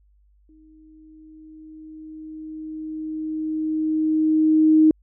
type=tone with exponential growth; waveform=sine; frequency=312.6 Hz; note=D#4; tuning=8 cents sharp; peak=-10 dBFS; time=0.49-4.91 s; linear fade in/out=2 ms; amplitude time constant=960 ms; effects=added 50 Hz sine -55 dBFS peak until 5.02 s